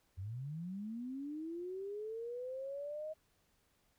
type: linear sweep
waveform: sine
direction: up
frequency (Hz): 87.31 to 631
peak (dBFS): -40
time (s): 0.17-3.14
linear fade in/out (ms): 20
effects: pink hiss -75 dBFS RMS until 3.98 s